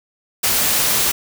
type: noise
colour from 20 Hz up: white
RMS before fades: -17 dBFS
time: 0.43-1.12 s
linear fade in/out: 10 ms
effects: none